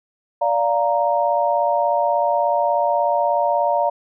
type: chord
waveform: sine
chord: Bb major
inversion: first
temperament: just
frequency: 582.7 / 699.2 / 932.3 Hz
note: D5 / F5 / Bb5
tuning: -14 / +2 / 0 cents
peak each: -20 dBFS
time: 0.41-3.9 s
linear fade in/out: 10 ms
effects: none